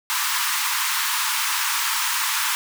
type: high-pass noise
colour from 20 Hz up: pink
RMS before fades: -23 dBFS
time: 0.1-2.55 s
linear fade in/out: 0 ms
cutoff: 890 Hz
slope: 96 dB/octave
effects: none